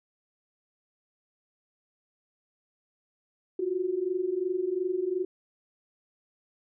sine tone pair together, 350.4 / 373.2 Hz, F4 / F#4, +6 / +15 cents, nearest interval minor second, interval 109 cents, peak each -31 / -28 dBFS, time 3.59-5.25 s, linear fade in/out 5 ms, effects none

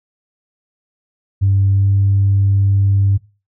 sine tone with pitch glide, 98 to 98.85 Hz, G2 to G2, 0 to +15 cents, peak -9 dBFS, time 1.41-3.18 s, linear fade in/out 20 ms, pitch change +15 cents, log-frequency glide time 1.7-1.89 s, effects noise-tail reverb RT60 0.3 s tail -19 dB re dry + tanh soft clip ceiling -6 dBFS

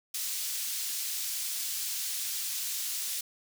pink high-pass noise, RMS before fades -34 dBFS, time 0.14-3.21 s, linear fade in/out 5 ms, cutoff 4600 Hz, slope 12 dB/octave, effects none

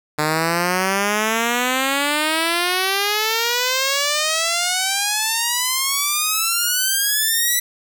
5% pulse exponential sweep, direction up, 150 to 1984 Hz, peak -6 dBFS, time 0.18-7.6 s, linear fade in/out 10 ms, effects none

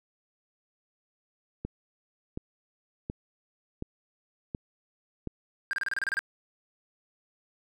click train, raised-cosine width 3 ms, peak -20 dBFS, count 6, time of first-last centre 1.65-5.273 s, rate 1.38 Hz
triangle tone bursts, 1600 Hz, G6, 35 cents sharp, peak -25 dBFS, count 10, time 5.71-6.191 s, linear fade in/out 0 ms, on 22 ms, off 29 ms
effects none

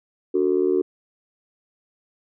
sine tone with amplitude modulation, 370 Hz, F#4, in tune, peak -12 dBFS, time 0.34-0.82 s, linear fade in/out 10 ms, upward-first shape sine, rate 79.1 Hz, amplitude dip 100%, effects tanh soft clip ceiling -9 dBFS

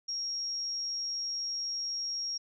sine tone, 5588 Hz, F8, in tune, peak -32 dBFS, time 0.08-2.38 s, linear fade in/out 10 ms, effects none

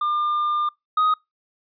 triangle tone pair in turn, 1200 / 1251.2 Hz, D6 / D#6, +37 / +9 cents, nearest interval minor second, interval 72 cents, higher second, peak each -18 / -14 dBFS, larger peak second, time 0.01-0.69 / 0.97-1.14 s, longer first, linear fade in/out 5 ms, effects noise-tail reverb RT60 0.2 s tail -26 dB re dry + resampled to 11025 Hz

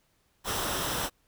pink noise with comb filter, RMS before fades -31 dBFS, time 0.44-1.1 s, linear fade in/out 50 ms, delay 0.44 ms, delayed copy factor -0.5, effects pink hiss -70 dBFS RMS until 1.27 s

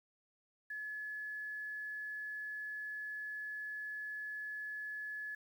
sine tone with quantisation, 1708 Hz, G#6, 48 cents sharp, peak -40 dBFS, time 0.7-5.35 s, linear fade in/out 5 ms, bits 11, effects none

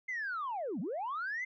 sine linear two-way sweep, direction down then up, 2102 to 158 to 2102 Hz, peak -33 dBFS, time 0.08-1.45 s, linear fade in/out 10 ms, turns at 0.8 s, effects tanh soft clip ceiling -31 dBFS

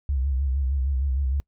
sine tone with vibrato, 67.3 Hz, C2, 49 cents sharp, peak -21 dBFS, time 0.09-1.4 s, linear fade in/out 0 ms, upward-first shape sine, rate 6.5 Hz, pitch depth 94 cents each way, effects noise-tail reverb RT60 0.1 s tail -25 dB re dry

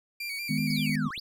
30% pulse tone with vibrato, 2309 Hz, D7, 30 cents flat, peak -30 dBFS, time 0.2-0.96 s, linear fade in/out 5 ms, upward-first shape square, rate 5.3 Hz, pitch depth 48 cents each way
sine chord, G# minor, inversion second, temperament just, 155.74 / 207.7 / 249.2 Hz, D#3 / G#3 / B3, +2 / 0 / +16 cents, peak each -30 dBFS, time 0.49-1.09 s, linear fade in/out 10 ms
clicks, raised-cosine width 3 ms, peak -35 dBFS, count 8, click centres 0.592 / 0.706 / 0.791 / 0.897 / 0.955 / 1.057 / 1.105 / 1.178 s
triangle exponential two-way sweep, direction down then up, 5190 to 1039 to 5190 Hz, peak -33 dBFS, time 0.7-1.2 s, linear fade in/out 5 ms, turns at 1.1 s
effects none

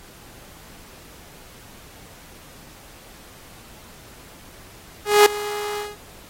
sawtooth tone with ADSR envelope, 415.3 Hz, G#4, in tune, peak -4 dBFS, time 5.05-5.97 s, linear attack 210 ms, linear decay 4 ms, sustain -18 dB, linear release 190 ms, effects pink hiss -46 dBFS RMS until 6.29 s + AAC 48 kbps

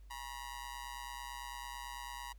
sawtooth tone with amplitude modulation, 960 Hz, B5, 49 cents flat, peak -36 dBFS, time 0.1-2.33 s, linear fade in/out 10 ms, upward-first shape sine, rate 129 Hz, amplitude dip 90%, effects added 50 Hz sine -52 dBFS peak until 2.38 s + pink hiss -74 dBFS RMS until 2.38 s

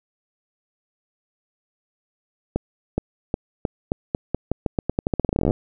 accelerating click train, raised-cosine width 2 ms, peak -7 dBFS, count 28, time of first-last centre 2.56-5.509 s, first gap 420 ms, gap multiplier 0.86, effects none

